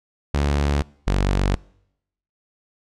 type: tone pair in turn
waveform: sawtooth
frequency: 71.7 / 47.75 Hz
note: D2 / G1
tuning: -41 / -45 cents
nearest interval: perfect fifth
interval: 704 cents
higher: first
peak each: -14 / -13 dBFS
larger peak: second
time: 0.34-0.82 / 1.07-1.55 s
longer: neither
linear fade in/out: 0 ms
effects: noise-tail reverb RT60 0.8 s tail -25 dB re dry + low-pass 7000 Hz 12 dB/octave